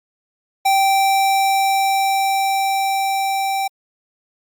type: tone with level ramp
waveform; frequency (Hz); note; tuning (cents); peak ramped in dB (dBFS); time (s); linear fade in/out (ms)
square; 780; G5; -9; -13 to -19; 0.65-3.68; 10
effects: Opus 48 kbps